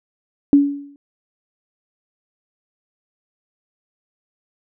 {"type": "tone with exponential decay", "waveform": "sine", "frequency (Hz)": 283.8, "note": "C#4", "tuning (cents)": 41, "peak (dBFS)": -5, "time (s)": [0.53, 0.96], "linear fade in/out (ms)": 1, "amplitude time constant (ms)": 92, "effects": []}